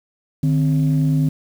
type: tone pair together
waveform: sine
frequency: 151.52 / 261.6 Hz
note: D#3 / C4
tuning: -46 / 0 cents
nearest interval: major sixth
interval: 946 cents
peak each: -14 / -19 dBFS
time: 0.43-1.29 s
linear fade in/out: 5 ms
effects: tanh soft clip ceiling -9 dBFS + 7-bit